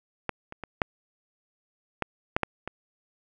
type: clicks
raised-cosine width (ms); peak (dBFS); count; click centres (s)
0.5; -12 / -24 / -21 / -7 / -11 / -7 / -9 / -18; 8; 0.293 / 0.524 / 0.637 / 0.818 / 2.023 / 2.365 / 2.433 / 2.676
effects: none